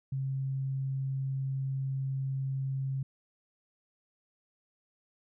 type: tone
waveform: sine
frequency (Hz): 134.5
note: C3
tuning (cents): +48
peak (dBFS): -30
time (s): 0.12-3.03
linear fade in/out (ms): 5
effects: none